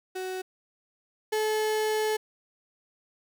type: tone pair in turn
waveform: 35% pulse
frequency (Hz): 372.9 / 431.4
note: F#4 / A4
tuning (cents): +14 / -34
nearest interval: minor third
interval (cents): 252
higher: second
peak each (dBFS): -30 / -23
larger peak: second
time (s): 0.15-0.42 / 1.32-2.17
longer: second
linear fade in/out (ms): 10
effects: none